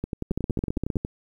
two click trains, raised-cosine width 3 ms, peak -15 / -13 dBFS, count 12 / 11, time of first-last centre 0.04-1.049 / 0.31-0.968 s, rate 10.9 / 15.2 Hz, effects 9-bit

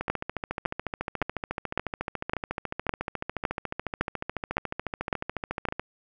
two click trains, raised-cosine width 0.5 ms, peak -15 / -9 dBFS, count 82 / 11, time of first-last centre 0.01-5.796 / 0.1-5.687 s, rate 14 / 1.79 Hz, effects none

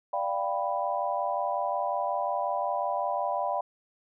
sine chord, G dominant seventh, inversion second, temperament equal, 587.3 / 698.5 / 784 / 987.8 Hz, D5 / F5 / G5 / B5, 0 / 0 / 0 / 0 cents, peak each -32 dBFS, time 0.13-3.61 s, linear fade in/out 5 ms, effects none

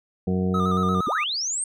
harmonic tone, 92.5 Hz, F#2, in tune, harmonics 1 / 2 / 3 / 4 / 5 / 7 / 8, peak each -28 / -22 / -38 / -31 / -30 / -41 / -40 dBFS, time 0.27-1.01 s, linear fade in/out 5 ms
triangle tone with vibrato, 1244.5 Hz, D#6, in tune, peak -22 dBFS, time 0.54-1.24 s, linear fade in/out 5 ms, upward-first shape square, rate 8.6 Hz, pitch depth 49 cents each way
sine linear sweep, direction up, 146.83 to 8790 Hz, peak -24 dBFS, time 1.07-1.64 s, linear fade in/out 2 ms
effects none

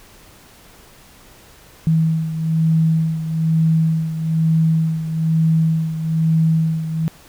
sine beating tone pair, 160.7 / 161.8 Hz, E3 / E3, -44 / -32 cents, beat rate 1.1 Hz, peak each -15 / -21 dBFS, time 1.87-7.08 s, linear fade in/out 0 ms, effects pink hiss -46 dBFS RMS until 7.28 s

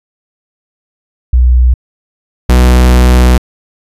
sine / 45% pulse tone pair in turn, 61.74 / 61.99 Hz, B1 / B1, 0 / +7 cents, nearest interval unison, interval 7 cents, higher second, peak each -3 dBFS, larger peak neither, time 1.33-1.74 / 2.49-3.38 s, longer second, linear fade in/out 5 ms, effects resampled to 32000 Hz

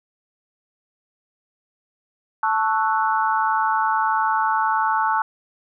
sine chord, F# minor seventh, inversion first, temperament equal, 880 / 1108.7 / 1318.5 / 1480 Hz, A5 / C#6 / E6 / F#6, 0 / 0 / 0 / 0 cents, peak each -20 / -24 / -25 / -26 dBFS, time 2.43-5.22 s, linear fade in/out 2 ms, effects none

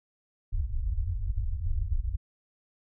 pink low-pass noise, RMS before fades -29 dBFS, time 0.52-2.17 s, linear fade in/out 10 ms, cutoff 100 Hz, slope 96 dB/octave, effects none

